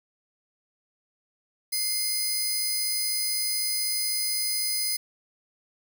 10% pulse tone pair together, 2093 / 4978 Hz, C7 / D#8, 0 / 0 cents, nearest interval octave + minor third, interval 1500 cents, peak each -24 / -19 dBFS, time 1.72-4.97 s, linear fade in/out 10 ms, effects none

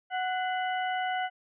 harmonic tone with a mistuned harmonic, 740 Hz, F#5, in tune, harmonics 1 / 2 / 3 / 4, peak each -29 / -35 / -39 / -41 dBFS, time 0.1-1.3 s, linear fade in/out 50 ms, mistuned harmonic 3, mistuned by -150 cents, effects none

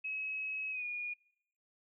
sine tone with pitch glide, 2562 to 2441 Hz, E7 to D#7, -50 to -34 cents, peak -36 dBFS, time 0.04-1.14 s, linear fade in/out 10 ms, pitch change -84 cents, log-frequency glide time 0.71-0.85 s, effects noise-tail reverb RT60 0.8 s tail -23 dB re dry

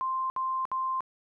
sine tone bursts, 1046.5 Hz, C6, in tune, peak -27 dBFS, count 3, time 0.01-1.006 s, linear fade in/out 0 ms, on 290 ms, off 63 ms, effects none

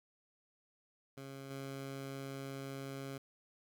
15% pulse tone with level steps, 136.5 Hz, C#3, 26 cents flat, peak -40 / -36 dBFS, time 1.17-3.18 s, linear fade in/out 5 ms, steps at 1.5 s, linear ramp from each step 10 ms, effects none

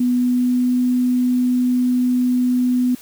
sine tone with pitch glide, 246.9 to 249.2 Hz, B3 to B3, 0 to +16 cents, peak -14 dBFS, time 0-2.95 s, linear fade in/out 5 ms, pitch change +16 cents, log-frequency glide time 0.1-0.74 s, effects white hiss -43 dBFS RMS until 3.01 s

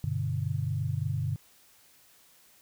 sine chord, G major, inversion none, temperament equal, 98 / 123.47 / 146.83 Hz, G2 / B2 / D3, 0 / 0 / 0 cents, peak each -32 dBFS, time 0.04-1.36 s, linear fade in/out 0 ms, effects white hiss -60 dBFS RMS until 2.61 s

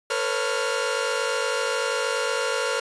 sawtooth tone cluster, 450.9 / 499.2 / 552 / 1402 Hz, A4 / B4 / C#5 / F6, +42 / +19 / -7 / +6 cents, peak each -25 dBFS, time 0.1-2.8 s, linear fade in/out 5 ms, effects resampled to 22050 Hz

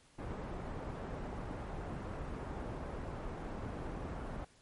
pink low-pass noise, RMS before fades -42 dBFS, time 0.18-4.45 s, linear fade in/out 10 ms, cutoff 1100 Hz, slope 12 dB/octave, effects pink hiss -65 dBFS RMS until 4.61 s + MP3 48 kbps

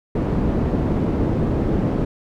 white low-pass noise, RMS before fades -20 dBFS, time 0.15-2.05 s, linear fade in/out 5 ms, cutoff 290 Hz, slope 12 dB/octave, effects none

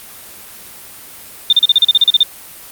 sine tone bursts, 3610 Hz, A7, 44 cents sharp, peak -5 dBFS, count 12, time 1.5-2.231 s, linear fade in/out 2 ms, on 27 ms, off 37 ms, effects white hiss -35 dBFS RMS until 2.71 s + Opus 32 kbps

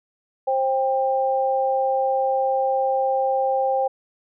sine tone pair together, 529.8 / 793 Hz, C5 / G5, +22 / +20 cents, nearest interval perfect fifth, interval 698 cents, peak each -21 / -21 dBFS, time 0.47-3.88 s, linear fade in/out 10 ms, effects none

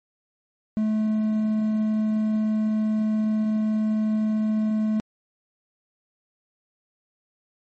triangle tone with quantisation, 216 Hz, A3, 32 cents flat, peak -18 dBFS, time 0.77-5 s, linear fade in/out 0 ms, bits 8, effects MP3 32 kbps

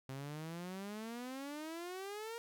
sawtooth exponential sweep, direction up, 130.81 to 472 Hz, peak -39 dBFS, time 0.09-2.38 s, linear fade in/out 0 ms, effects none

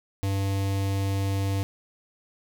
square tone with notch filter, 98 Hz, G2, in tune, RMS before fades -26 dBFS, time 0.23-1.63 s, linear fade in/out 0 ms, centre 1400 Hz, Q 1.9, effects none

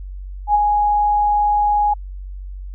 sine tone with ADSR envelope, 830.6 Hz, G#5, in tune, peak -9 dBFS, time 0.47-1.94 s, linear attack 76 ms, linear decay 21 ms, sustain -4 dB, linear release 9 ms, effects added 47 Hz sine -28 dBFS peak until 2.74 s

